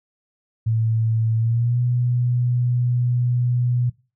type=tone with pitch glide; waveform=sine; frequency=112.5 to 122.68 Hz; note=A2 to B2; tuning=+39 to -11 cents; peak=-17 dBFS; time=0.66-3.9 s; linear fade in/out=10 ms; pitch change=+150 cents; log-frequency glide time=1.37-1.8 s; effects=noise-tail reverb RT60 0.3 s tail -20 dB re dry